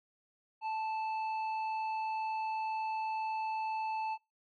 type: tone with hard clipping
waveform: sine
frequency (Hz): 878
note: A5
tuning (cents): -4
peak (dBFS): -35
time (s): 0.61-4.18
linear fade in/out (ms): 50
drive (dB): 8
effects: noise-tail reverb RT60 0.2 s tail -22 dB re dry + low-pass 4000 Hz 12 dB/octave

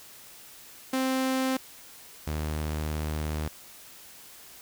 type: tone pair in turn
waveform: sawtooth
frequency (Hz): 261.9 / 76.75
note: C4 / D#2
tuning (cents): +2 / -23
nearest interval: octave + major sixth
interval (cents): 2125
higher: first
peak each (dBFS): -21 / -25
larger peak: first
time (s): 0.93-1.57 / 2.27-3.48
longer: second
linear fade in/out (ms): 5
effects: white hiss -49 dBFS RMS until 4.61 s

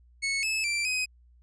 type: tone with pitch steps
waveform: sawtooth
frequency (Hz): 2202 / 2602 / 2350 / 2517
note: C#7 / E7 / D7 / D#7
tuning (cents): -12 / -23 / +1 / +19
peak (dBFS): -23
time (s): 0.22-1.06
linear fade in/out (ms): 20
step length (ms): 210
effects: added 60 Hz sine -55 dBFS peak until 1.42 s + resampled to 22050 Hz

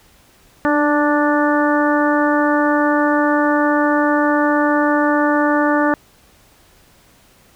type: harmonic tone with a mistuned harmonic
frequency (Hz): 293.7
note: D4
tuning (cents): 0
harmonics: 1 / 2 / 3 / 4 / 5 / 6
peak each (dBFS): -16 / -19 / -21 / -22 / -23 / -24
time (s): 0.65-5.94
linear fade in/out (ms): 0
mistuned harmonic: 1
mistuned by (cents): +22
effects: pink hiss -51 dBFS RMS until 7.55 s

